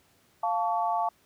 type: chord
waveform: sine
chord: F augmented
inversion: none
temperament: equal with one note detuned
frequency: 698.5 / 880 / 1130.7 Hz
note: F5 / A5 / C#6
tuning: 0 / 0 / +34 cents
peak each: -28 / -28 / -32 dBFS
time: 0.43-1.09 s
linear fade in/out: 5 ms
effects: pink hiss -64 dBFS RMS until 1.25 s + high-pass 80 Hz 12 dB/octave